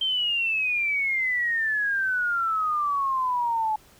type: exponential sweep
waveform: sine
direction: down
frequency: 3148 to 854 Hz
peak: -22 dBFS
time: 0.01-3.76 s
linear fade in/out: 5 ms
effects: pink hiss -55 dBFS RMS until 3.99 s